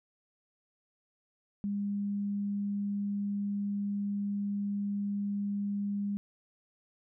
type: tone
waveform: sine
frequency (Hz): 202.3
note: G#3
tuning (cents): -45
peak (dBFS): -30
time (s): 1.64-6.17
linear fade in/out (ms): 0
effects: none